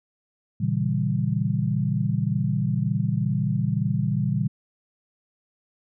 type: chord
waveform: sine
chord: A# diminished seventh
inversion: none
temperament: equal with one note detuned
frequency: 116.54 / 138.59 / 161.89 / 196 Hz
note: A#2 / C#3 / E3 / G3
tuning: 0 / 0 / -31 / 0 cents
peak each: -26 / -26 / -27 / -27 dBFS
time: 0.6-4.48 s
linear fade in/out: 10 ms
effects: none